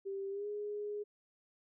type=tone with pitch glide; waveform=sine; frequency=392 to 415.1 Hz; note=G4 to G#4; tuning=0 to -1 cents; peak=-37 dBFS; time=0.05-1.04 s; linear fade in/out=20 ms; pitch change=+99 cents; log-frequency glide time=0.3-0.47 s; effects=none